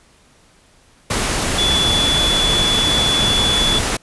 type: tone in noise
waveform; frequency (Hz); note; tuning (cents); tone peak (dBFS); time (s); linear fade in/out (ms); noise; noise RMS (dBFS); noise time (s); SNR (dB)
sine; 3439; A7; -40; -15; 1.58-3.79; 5; pink; -19; 1.1-3.97; +1
effects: pink hiss -52 dBFS RMS until 4.02 s + resampled to 24000 Hz